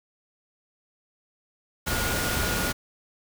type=tone in noise; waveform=sine; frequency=1435 Hz; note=F6; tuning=47 cents sharp; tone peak=-32 dBFS; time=1.86-2.73 s; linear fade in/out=20 ms; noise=pink; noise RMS=-27 dBFS; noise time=1.86-2.73 s; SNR=-8 dB; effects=none